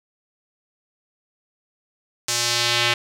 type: tone with band-pass filter sweep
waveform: square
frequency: 119.3 Hz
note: A#2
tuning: 41 cents sharp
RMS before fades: -21 dBFS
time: 2.28-2.94 s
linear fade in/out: 5 ms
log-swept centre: 6600 to 2900 Hz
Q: 1.5
effects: none